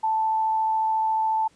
sine tone with amplitude modulation, 880 Hz, A5, in tune, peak -19 dBFS, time 0.03-1.48 s, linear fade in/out 10 ms, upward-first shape sine, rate 94.1 Hz, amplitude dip 25%, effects pink hiss -60 dBFS RMS until 1.55 s + resampled to 22050 Hz

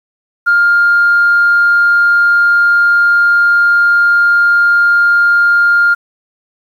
sine tone, 1405 Hz, F6, 10 cents sharp, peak -5 dBFS, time 0.46-5.95 s, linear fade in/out 20 ms, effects tanh soft clip ceiling -2 dBFS + 7-bit

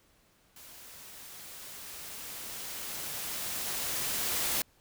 white noise with level ramp, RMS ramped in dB -51 to -30 dBFS, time 0.56-4.62 s, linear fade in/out 2 ms, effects pink hiss -66 dBFS RMS until 4.8 s

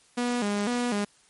sawtooth tone with vibrato, 223.1 Hz, A3, 24 cents sharp, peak -21 dBFS, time 0.17-1.05 s, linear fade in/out 10 ms, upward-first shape square, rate 2 Hz, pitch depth 150 cents each way, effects white hiss -60 dBFS RMS until 1.29 s + MP3 48 kbps

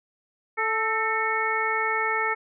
harmonic tone with a mistuned harmonic, 440 Hz, A4, in tune, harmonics 1 / 2 / 3 / 4 / 5, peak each -31 / -29 / -28 / -29 / -28 dBFS, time 0.57-2.35 s, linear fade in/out 20 ms, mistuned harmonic 4, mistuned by +48 cents, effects none

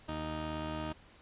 15% pulse tone pair together, 77.78 / 311.1 Hz, D#2 / D#4, 0 / 0 cents, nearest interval 2 octaves, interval 2400 cents, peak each -33 / -33 dBFS, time 0.08-0.93 s, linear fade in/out 10 ms, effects pink hiss -59 dBFS RMS until 1.21 s + resampled to 8000 Hz

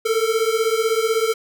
square beating tone pair, 440 / 456 Hz, A4 / A#4, 0 / -38 cents, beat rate 16 Hz, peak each -21 dBFS, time 0.05-1.34 s, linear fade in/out 10 ms, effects none

